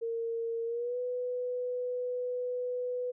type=tone with pitch glide; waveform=sine; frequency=460 to 495.9 Hz; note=A#4 to B4; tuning=-23 to +7 cents; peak=-31 dBFS; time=0.01-3.12 s; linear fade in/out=20 ms; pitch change=+130 cents; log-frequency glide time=0.65-0.98 s; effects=none